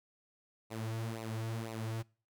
sawtooth tone with flanger, 112.5 Hz, A2, 39 cents sharp, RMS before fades -39 dBFS, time 0.7-2.03 s, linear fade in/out 20 ms, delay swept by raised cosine 0.6 to 5.1 ms, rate 2 Hz, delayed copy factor -0.75, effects noise-tail reverb RT60 0.4 s tail -25 dB re dry

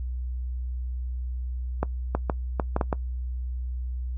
clicks, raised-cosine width 1 ms, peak -10 dBFS, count 7, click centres 1.83 / 2.15 / 2.298 / 2.598 / 2.764 / 2.812 / 2.928 s, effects noise-tail reverb RT60 0.1 s tail -21 dB re dry + added 62 Hz sine -28 dBFS peak until 4.17 s

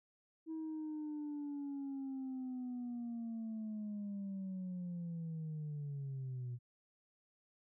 sine linear sweep, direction down, 322.3 to 120 Hz, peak -38 dBFS, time 0.46-6.59 s, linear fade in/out 50 ms, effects tanh soft clip ceiling -38 dBFS

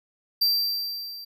square tone with level ramp, 4699 Hz, D8, in tune, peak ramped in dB -18 to -38 dBFS, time 0.41-1.25 s, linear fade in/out 10 ms, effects none

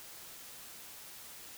silence, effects white hiss -50 dBFS RMS until 1.57 s

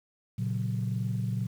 sine chord, F# major, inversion first, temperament equal, 116.54 / 138.59 / 185 Hz, A#2 / C#3 / F#3, 0 / 0 / 0 cents, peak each -29 / -34 / -33 dBFS, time 0.38-1.47 s, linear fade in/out 10 ms, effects tanh soft clip ceiling -20 dBFS + 9-bit

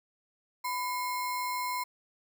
sine tone with sample-and-hold, 997 Hz, B5, 16 cents sharp, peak -30 dBFS, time 0.64-1.84 s, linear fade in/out 10 ms, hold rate 3150 Hz, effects none

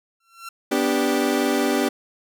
sawtooth tone with exponential growth, 1357 Hz, E6, 50 cents sharp, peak -27 dBFS, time 0.2-0.49 s, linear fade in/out 5 ms, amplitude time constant 63 ms
30% pulse chord, G major, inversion first, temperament equal with one note detuned, 246.9 / 292 / 392 Hz, B3 / D4 / G4, 0 / -10 / 0 cents, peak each -21 / -20 / -21 dBFS, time 0.71-1.89 s, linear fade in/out 10 ms
effects none

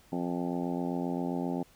harmonic tone with a mistuned harmonic, 87.6 Hz, F2, 6 cents sharp, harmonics 2 / 3 / 4 / 5 / 6 / 7 / 8 / 9 / 10, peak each -35 / -33 / -38 / -42 / -45 / -43 / -46 / -42 / -46 dBFS, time 0.12-1.63 s, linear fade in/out 5 ms, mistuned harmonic 10, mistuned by -19 cents, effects pink hiss -61 dBFS RMS until 1.75 s

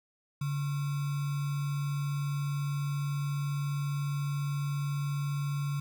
sine tone with sample-and-hold, 142.8 Hz, D3, 48 cents flat, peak -29 dBFS, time 0.41-5.8 s, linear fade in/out 5 ms, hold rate 1225 Hz, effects none

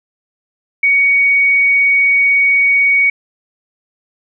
sine tone, 2241 Hz, C#7, 18 cents sharp, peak -8 dBFS, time 0.83-3.1 s, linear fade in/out 5 ms, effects none

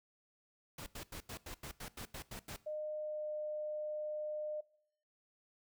pink noise bursts, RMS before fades -46 dBFS, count 11, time 0.78-2.564 s, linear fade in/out 5 ms, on 84 ms, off 86 ms
sine tone with pitch glide, 610 to 606.5 Hz, D#5 to D#5, -34 to -44 cents, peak -38 dBFS, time 2.66-4.61 s, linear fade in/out 10 ms, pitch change -10 cents, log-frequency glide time 2.98-3.31 s
effects noise-tail reverb RT60 0.6 s tail -20 dB re dry

